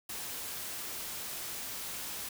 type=noise; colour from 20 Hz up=white; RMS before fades=-40 dBFS; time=0.09-2.29 s; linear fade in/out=5 ms; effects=none